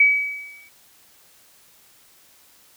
sine tone with exponential decay, 2278 Hz, C#7, 47 cents sharp, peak -9 dBFS, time 0-0.69 s, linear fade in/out 5 ms, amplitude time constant 150 ms, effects white hiss -54 dBFS RMS until 2.76 s

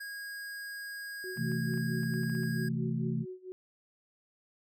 square tone, 1640 Hz, G#6, 22 cents flat, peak -40 dBFS, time 0-2.69 s, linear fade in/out 10 ms
sine tone with tremolo, 370 Hz, F#4, in tune, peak -38 dBFS, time 1.24-3.52 s, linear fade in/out 0 ms, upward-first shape sine, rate 4.5 Hz, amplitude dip 90%
sine chord, A minor, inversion first, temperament equal with one note detuned, 130.81 / 164.81 / 222.2 Hz, C3 / E3 / A3, 0 / 0 / +17 cents, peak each -34 dBFS, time 1.36-3.26 s, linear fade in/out 50 ms
clicks, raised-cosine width 0.5 ms, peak -39 dBFS, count 10, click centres 1.373 / 1.518 / 1.738 / 1.776 / 2.033 / 2.139 / 2.234 / 2.297 / 2.351 / 2.434 s
effects none

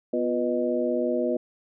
harmonic tone with a mistuned harmonic, 123.47 Hz, B2, in tune, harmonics 2 / 3 / 4 / 5, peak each -28 / -28 / -28 / -28 dBFS, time 0.13-1.37 s, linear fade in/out 5 ms, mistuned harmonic 3, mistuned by -87 cents, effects none

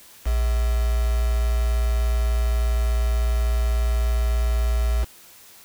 sine tone with quantisation, 58.27 Hz, A#1, in tune, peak -18 dBFS, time 0.25-5.05 s, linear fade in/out 20 ms, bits 5, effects white hiss -48 dBFS RMS until 5.64 s

